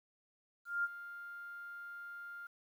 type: tone with ADSR envelope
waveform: sine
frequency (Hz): 1400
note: F6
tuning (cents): +4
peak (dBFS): -30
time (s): 0.65-2.47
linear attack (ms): 190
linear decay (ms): 34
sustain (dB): -15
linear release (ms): 5
effects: 11-bit